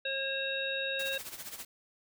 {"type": "harmonic tone", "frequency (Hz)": 540, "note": "C#5", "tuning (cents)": -45, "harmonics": [1, 3, 5, 7], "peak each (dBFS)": [-37, -37, -37, -37], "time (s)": [0.05, 1.18], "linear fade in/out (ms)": 5}
{"type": "noise with tremolo", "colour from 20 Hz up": "white", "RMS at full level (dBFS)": -41, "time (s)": [0.99, 1.65], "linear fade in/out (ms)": 5, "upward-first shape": "sine", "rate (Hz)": 15, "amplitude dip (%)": 70}
{"effects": []}